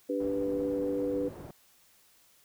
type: chord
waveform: sine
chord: G major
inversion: second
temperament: equal with one note detuned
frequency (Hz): 290.6 / 392 / 493.9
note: D4 / G4 / B4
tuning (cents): -18 / 0 / 0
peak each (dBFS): -32 / -36 / -31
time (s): 0.09-1.29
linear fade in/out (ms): 10
type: low-pass noise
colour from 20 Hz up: white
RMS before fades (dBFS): -45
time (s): 0.2-1.51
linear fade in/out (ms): 2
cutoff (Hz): 440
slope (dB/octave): 12
effects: white hiss -63 dBFS RMS until 2.44 s